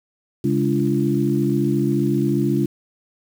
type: harmonic tone with a mistuned harmonic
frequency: 68.4 Hz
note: C#2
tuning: 23 cents flat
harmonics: 2 / 3 / 4 / 5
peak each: -22 / -22 / -22 / -22 dBFS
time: 0.44-2.66 s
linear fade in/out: 5 ms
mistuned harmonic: 4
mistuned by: +87 cents
effects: 7-bit